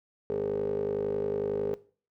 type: tone with band-pass filter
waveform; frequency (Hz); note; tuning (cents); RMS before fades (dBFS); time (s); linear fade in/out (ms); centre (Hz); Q
15% pulse; 51; G#1; -31; -31; 0.3-1.74; 0; 420; 9.9
effects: noise-tail reverb RT60 0.4 s tail -18 dB re dry